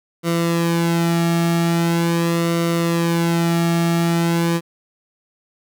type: tone with flanger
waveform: sawtooth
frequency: 168.6 Hz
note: E3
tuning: 39 cents sharp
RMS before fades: -18 dBFS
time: 0.23-4.61 s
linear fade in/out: 50 ms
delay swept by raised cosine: 1.2 to 2.01 ms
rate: 0.42 Hz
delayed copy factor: -0.7
effects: 9-bit